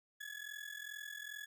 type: ring-modulated tone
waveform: 35% pulse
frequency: 1698 Hz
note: G#6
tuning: 38 cents sharp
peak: -40 dBFS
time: 0.2-1.46 s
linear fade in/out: 10 ms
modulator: 21.2 Hz
effects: none